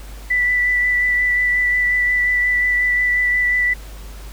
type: tone with vibrato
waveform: sine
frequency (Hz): 1975.5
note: B6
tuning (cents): 0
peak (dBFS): -14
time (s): 0.3-3.74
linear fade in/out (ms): 10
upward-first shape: sine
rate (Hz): 5.6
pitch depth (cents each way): 13
effects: added 50 Hz sine -32 dBFS peak until 4.32 s + pink hiss -42 dBFS RMS until 4.32 s